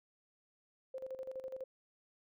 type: tone with tremolo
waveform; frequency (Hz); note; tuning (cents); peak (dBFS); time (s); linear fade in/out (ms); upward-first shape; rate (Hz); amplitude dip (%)
sine; 523.3; C5; 0; -39; 0.94-1.64; 5; square; 12; 70
effects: none